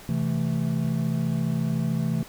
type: chord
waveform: triangle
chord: A minor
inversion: first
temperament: equal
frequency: 130.81 / 164.81 / 220 Hz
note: C3 / E3 / A3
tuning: 0 / 0 / 0 cents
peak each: -26 / -24 / -26 dBFS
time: 0.09-2.23 s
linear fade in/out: 2 ms
effects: pink hiss -46 dBFS RMS until 2.28 s